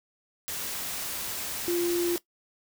sine tone in noise, 347.2 Hz, F4, 10 cents flat, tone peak -24 dBFS, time 1.68-2.16 s, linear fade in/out 0 ms, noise white, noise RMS -34 dBFS, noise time 0.48-2.18 s, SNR +7 dB, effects noise-tail reverb RT60 0.1 s tail -18 dB re dry

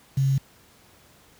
sine tone with quantisation, 135.4 Hz, C#3, 40 cents flat, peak -18 dBFS, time 0.17-0.38 s, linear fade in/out 5 ms, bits 7, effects pink hiss -55 dBFS RMS until 1.39 s + high-pass 60 Hz 12 dB/octave

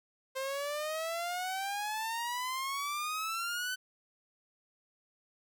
sawtooth exponential sweep, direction up, 523.3 to 1524 Hz, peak -30 dBFS, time 0.35-3.76 s, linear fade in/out 20 ms, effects none

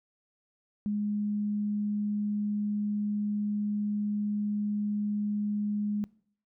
sine tone, 207.7 Hz, G#3, in tune, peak -27 dBFS, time 0.86-6.04 s, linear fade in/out 0 ms, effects noise-tail reverb RT60 0.6 s tail -23 dB re dry

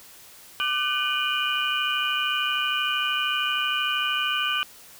sine tone cluster, 1189 / 1513 / 2445 / 2887 / 3020 Hz, D6 / F#6 / D#7 / F#7 / F#7, +21 / +38 / -31 / -43 / +35 cents, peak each -29 dBFS, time 0.6-4.63 s, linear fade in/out 0 ms, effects white hiss -48 dBFS RMS until 4.99 s

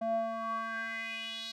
square tone with band-pass filter sweep, 225.4 Hz, A3, 42 cents sharp, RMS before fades -36 dBFS, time 0.01-1.52 s, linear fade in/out 10 ms, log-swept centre 570 to 4100 Hz, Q 4.9, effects none

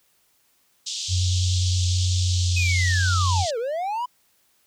pink band-pass noise, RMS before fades -30 dBFS, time 0.86-3.51 s, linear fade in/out 10 ms, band 3200 to 7400 Hz, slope 48 dB/octave
sine tone with pitch glide, 91 to 89.9 Hz, F#2 to F#2, -28 to -49 cents, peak -19 dBFS, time 1.08-3.46 s, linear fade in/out 50 ms, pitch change -21 cents, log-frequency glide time 1.6-2.13 s
triangle linear two-way sweep, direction down then up, 2564 to 438 to 1009 Hz, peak -22 dBFS, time 2.56-4.06 s, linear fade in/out 10 ms, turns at 3.58 s
effects white hiss -64 dBFS RMS until 4.66 s

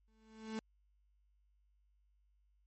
35% pulse tone with exponential growth, 220 Hz, A3, in tune, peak -35 dBFS, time 0.08-0.59 s, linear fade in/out 0 ms, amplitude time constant 110 ms, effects added 50 Hz sine -70 dBFS peak until 2.66 s + MP3 32 kbps

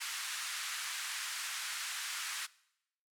pink band-pass noise, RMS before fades -40 dBFS, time 0-2.47 s, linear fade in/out 20 ms, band 1300 to 11000 Hz, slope 24 dB/octave, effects noise-tail reverb RT60 0.8 s tail -21 dB re dry

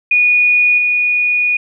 sine tone with level steps, 2458 Hz, D#7, 22 cents flat, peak -8 / -11 dBFS, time 0.11-1.57 s, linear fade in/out 5 ms, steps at 0.78 s, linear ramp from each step 2 ms, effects none

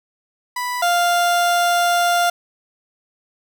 30% pulse tone pair in turn, 987.8 / 698.5 Hz, B5 / F5, 0 / 0 cents, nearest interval tritone, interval 600 cents, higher first, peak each -19 / -12 dBFS, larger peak second, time 0.56-0.82 / 0.82-2.3 s, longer second, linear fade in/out 5 ms, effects none

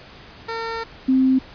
15% pulse / sine tone pair in turn, 455.1 / 261.6 Hz, A#4 / C4, -42 / 0 cents, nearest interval minor seventh, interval 958 cents, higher first, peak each -19 / -13 dBFS, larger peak second, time 0.48-0.84 / 1.08-1.39 s, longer first, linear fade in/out 10 ms, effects pink hiss -43 dBFS RMS until 1.54 s + resampled to 11025 Hz

